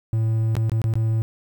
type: tone with dropouts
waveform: triangle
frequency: 111.6 Hz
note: A2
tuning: 25 cents sharp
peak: -16 dBFS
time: 0.13-1.22 s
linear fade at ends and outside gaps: 0 ms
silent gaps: 0.553-0.567 / 0.696-0.718 / 0.817-0.841 / 0.938-0.955 s
effects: 9-bit